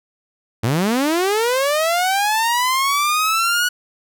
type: linear sweep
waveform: sawtooth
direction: up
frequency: 102.7 to 1472 Hz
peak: -12 dBFS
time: 0.63-3.69 s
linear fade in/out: 10 ms
effects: none